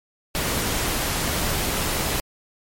pink noise, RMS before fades -24 dBFS, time 0.35-2.2 s, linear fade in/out 0 ms, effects MP3 64 kbps

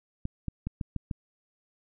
clicks, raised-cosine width 5 ms, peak -19 dBFS, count 6, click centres 0.254 / 0.483 / 0.67 / 0.812 / 0.963 / 1.112 s, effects none

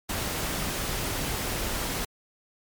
pink noise, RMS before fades -30 dBFS, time 0.09-2.05 s, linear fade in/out 5 ms, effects MP3 96 kbps

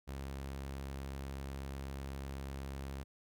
sawtooth tone, 68.1 Hz, C#2, 30 cents flat, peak -37 dBFS, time 0.07-3.04 s, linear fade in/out 20 ms, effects none

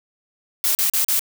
blue noise bursts, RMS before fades -19 dBFS, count 4, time 0.64-1.194 s, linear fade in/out 0 ms, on 110 ms, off 38 ms, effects none

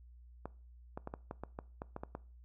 clicks, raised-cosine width 1 ms, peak -27 dBFS, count 11, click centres 0.456 / 0.975 / 1.074 / 1.139 / 1.311 / 1.436 / 1.589 / 1.819 / 1.964 / 2.035 / 2.151 s, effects noise-tail reverb RT60 0.4 s tail -21 dB re dry + added 60 Hz sine -54 dBFS peak until 2.44 s

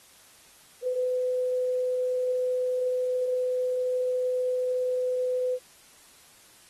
sine tone, 504 Hz, B4, 35 cents sharp, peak -24 dBFS, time 0.82-5.59 s, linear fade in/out 50 ms, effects white hiss -55 dBFS RMS until 6.69 s + AAC 32 kbps

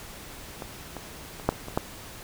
clicks, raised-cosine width 1 ms, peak -20 / -22 / -28 / -6 / -26 / -22 / -9 dBFS, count 7, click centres 0.622 / 0.967 / 1.398 / 1.49 / 1.526 / 1.684 / 1.775 s, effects pink hiss -43 dBFS RMS until 2.23 s

